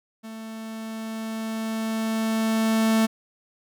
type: tone with level ramp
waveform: 45% pulse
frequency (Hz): 222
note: A3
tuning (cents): +16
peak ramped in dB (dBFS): -36 to -17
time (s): 0.23-3.07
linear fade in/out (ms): 20
effects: none